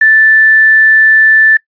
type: tone with quantisation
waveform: sine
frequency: 1760 Hz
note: A6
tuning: in tune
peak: -3 dBFS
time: 0.01-1.57 s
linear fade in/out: 5 ms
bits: 5
effects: noise-tail reverb RT60 0.1 s tail -22 dB re dry + resampled to 11025 Hz